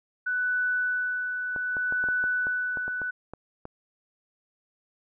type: tone with tremolo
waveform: sine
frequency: 1490 Hz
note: F#6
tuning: 12 cents sharp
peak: -23 dBFS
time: 0.26-3.11 s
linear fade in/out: 10 ms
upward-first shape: sine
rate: 0.65 Hz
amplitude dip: 45%
type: clicks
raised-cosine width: 1 ms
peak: -24 dBFS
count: 12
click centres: 1.562 / 1.768 / 1.924 / 2.04 / 2.087 / 2.24 / 2.469 / 2.772 / 2.88 / 3.017 / 3.336 / 3.654 s
effects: none